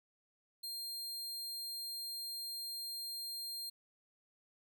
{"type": "tone", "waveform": "sawtooth", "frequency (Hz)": 4200, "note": "C8", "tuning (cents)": 6, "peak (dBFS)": -38, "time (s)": [0.63, 3.7], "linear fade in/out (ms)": 10, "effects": []}